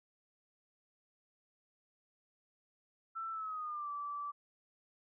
sine tone with pitch glide, 1333 to 1160.4 Hz, E6 to D6, +19 to -21 cents, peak -38 dBFS, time 3.15-4.32 s, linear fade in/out 20 ms, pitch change -240 cents, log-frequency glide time 3.31-3.9 s, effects none

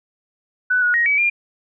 sine tone with pitch steps, 1494 / 1456 / 1881 / 2281 / 2402 Hz, F#6 / F#6 / A#6 / C#7 / D7, +16 / -28 / +15 / +49 / +38 cents, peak -14 dBFS, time 0.7-1.3 s, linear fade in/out 10 ms, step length 120 ms, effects none

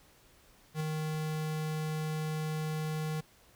square tone with ADSR envelope, 155.56 Hz, D#3, in tune, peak -30 dBFS, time 0.74-3.21 s, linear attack 64 ms, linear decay 4 ms, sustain -3 dB, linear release 10 ms, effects pink hiss -62 dBFS RMS until 3.55 s

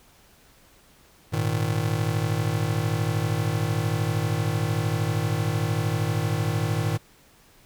square chord, Ab suspended second, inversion none, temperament just, 103.83 / 116.8 / 155.74 Hz, Ab2 / Bb2 / Eb3, 0 / +4 / +2 cents, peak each -28 dBFS, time 1.32-6.98 s, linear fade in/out 20 ms, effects pink hiss -56 dBFS RMS until 7.65 s

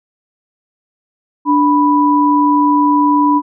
sine tone pair together, 293.5 / 987.2 Hz, D4 / B5, -1 / -1 cents, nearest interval octave + major sixth, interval 2100 cents, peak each -11 dBFS, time 1.45-3.42 s, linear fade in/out 50 ms, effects none

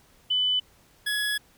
sine / 25% pulse tone pair in turn, 3000 / 1683.7 Hz, F#7 / G#6, +23 / +23 cents, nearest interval minor seventh, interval 1000 cents, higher first, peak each -21 dBFS, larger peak neither, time 0.3-0.6 / 1.06-1.38 s, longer second, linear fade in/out 10 ms, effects pink hiss -59 dBFS RMS until 1.57 s

